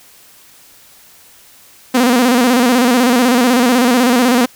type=tone with vibrato; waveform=sawtooth; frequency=246.9 Hz; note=B3; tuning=in tune; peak=-5 dBFS; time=1.94-4.46 s; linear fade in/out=10 ms; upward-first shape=square; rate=16 Hz; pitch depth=74 cents each way; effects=white hiss -44 dBFS RMS until 4.55 s